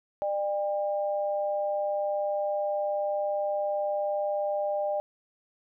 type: tone pair together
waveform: sine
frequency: 600.1 / 801 Hz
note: D5 / G5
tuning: +37 / +37 cents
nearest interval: perfect fourth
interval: 500 cents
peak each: -27 / -32 dBFS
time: 0.22-5 s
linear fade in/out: 0 ms
effects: none